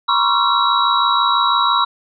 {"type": "tone cluster", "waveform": "sine", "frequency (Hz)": [960, 1066, 1132, 1360, 3884], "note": ["B5", "C6", "C#6", "F6", "B7"], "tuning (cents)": [-49, 32, 36, -46, -30], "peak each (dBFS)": -19, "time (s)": [0.08, 1.85], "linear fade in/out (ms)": 10, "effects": []}